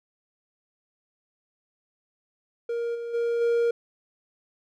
triangle tone with level steps, 469.2 Hz, A#4, 11 cents sharp, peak -24 / -29 / -21 / -18 dBFS, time 2.69-3.71 s, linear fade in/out 5 ms, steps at 2.94 / 3.13 / 3.4 s, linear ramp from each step 20 ms, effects none

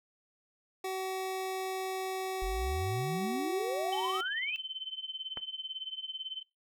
25% pulse tone, 377.9 Hz, F#4, 37 cents sharp, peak -30 dBFS, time 0.84-4.21 s, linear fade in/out 5 ms
sine exponential sweep, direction up, 40.59 to 2700 Hz, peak -33 dBFS, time 2.42-4.56 s, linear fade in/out 0 ms
sine tone with tremolo, 3073 Hz, G7, 35 cents flat, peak -33 dBFS, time 3.92-6.43 s, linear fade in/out 10 ms, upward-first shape triangle, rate 18 Hz, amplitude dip 100%
click, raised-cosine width 0.5 ms, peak -25 dBFS, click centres 5.373 s
effects noise-tail reverb RT60 0.2 s tail -18 dB re dry

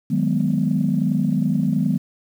sine chord, G# minor seventh, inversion second, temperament equal, 155.56 / 185 / 207.7 / 246.9 Hz, D#3 / F#3 / G#3 / B3, 0 / 0 / 0 / 0 cents, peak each -22 dBFS, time 0.1-1.98 s, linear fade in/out 10 ms, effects tanh soft clip ceiling -8 dBFS + 8-bit

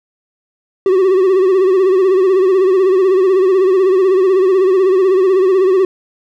triangle tone with vibrato, 377.1 Hz, F#4, 33 cents sharp, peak -6 dBFS, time 0.86-5.85 s, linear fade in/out 2 ms, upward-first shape sine, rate 16 Hz, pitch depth 72 cents each way, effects none

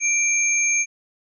sine tone pair together, 2349 / 6433 Hz, D7 / G8, 0 / +44 cents, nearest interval octave + perfect fourth, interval 1744 cents, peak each -20 dBFS, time 0-0.86 s, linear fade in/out 50 ms, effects none

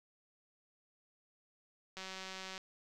click train, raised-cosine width 0.2 ms, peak -28 dBFS, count 116, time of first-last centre 1.97-2.578 s, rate 189 Hz, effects none

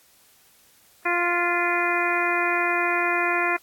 harmonic tone with a mistuned harmonic, 349.2 Hz, F4, in tune, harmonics 1 / 2 / 3 / 4 / 5 / 6 / 7, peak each -28 / -28 / -28 / -28 / -28 / -28 / -28 dBFS, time 1.05-3.57 s, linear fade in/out 10 ms, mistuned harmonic 6, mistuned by -31 cents, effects white hiss -57 dBFS RMS until 3.62 s + AAC 64 kbps

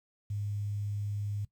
sine tone with quantisation, 102.7 Hz, G#2, 19 cents flat, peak -32 dBFS, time 0.3-1.45 s, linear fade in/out 5 ms, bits 10, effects noise-tail reverb RT60 0.1 s tail -18 dB re dry

